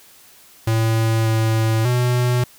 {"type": "tone with pitch steps", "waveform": "square", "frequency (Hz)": [112.3, 111.5, 123.5], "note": ["A2", "A2", "B2"], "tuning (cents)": [36, 23, 0], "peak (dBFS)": -16, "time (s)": [0.67, 2.44], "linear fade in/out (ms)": 5, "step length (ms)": 590, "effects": ["white hiss -48 dBFS RMS until 2.58 s"]}